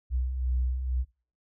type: beating tone pair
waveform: sine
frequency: 61.3 / 63.4 Hz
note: B1 / B1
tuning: -12 / +46 cents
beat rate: 2.1 Hz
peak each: -33 / -25 dBFS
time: 0.1-1.05 s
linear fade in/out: 50 ms
effects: noise-tail reverb RT60 0.4 s tail -23 dB re dry + tanh soft clip ceiling -20 dBFS